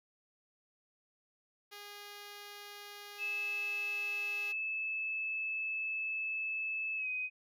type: tone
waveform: 5% pulse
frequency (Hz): 410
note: G#4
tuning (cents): -22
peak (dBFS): -36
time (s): 1.71-4.53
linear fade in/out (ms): 20
type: tone with pitch glide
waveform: sine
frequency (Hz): 2612 to 2510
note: E7 to D#7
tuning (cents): -17 to +15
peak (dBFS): -34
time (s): 3.18-7.3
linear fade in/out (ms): 50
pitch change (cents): -68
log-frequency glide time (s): 6.96-7.08
effects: none